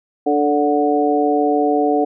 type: harmonic tone with a mistuned harmonic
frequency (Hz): 146.83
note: D3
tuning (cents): 0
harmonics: 2 / 3 / 4 / 5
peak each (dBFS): -18 / -18 / -23 / -18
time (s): 0.26-2.05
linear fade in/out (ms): 10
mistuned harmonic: 4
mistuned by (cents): -18
effects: none